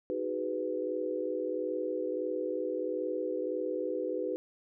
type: chord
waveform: sine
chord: G# minor seventh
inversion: second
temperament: just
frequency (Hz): 311.5 / 373.8 / 415.3 / 498.4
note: D#4 / F#4 / G#4 / B4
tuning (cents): +2 / +18 / 0 / +16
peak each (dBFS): -38 / -36 / -39 / -34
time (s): 0.1-4.36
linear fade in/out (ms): 0
effects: none